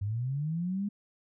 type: linear sweep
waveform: sine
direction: up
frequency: 96 to 207.7 Hz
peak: -29 dBFS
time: 0.01-0.89 s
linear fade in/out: 10 ms
effects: none